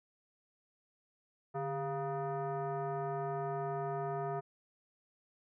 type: tone with frequency modulation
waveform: sine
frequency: 146.83 Hz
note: D3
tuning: in tune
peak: -34 dBFS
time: 1.54-4.41 s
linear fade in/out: 20 ms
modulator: 549 Hz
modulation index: 1.6
effects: none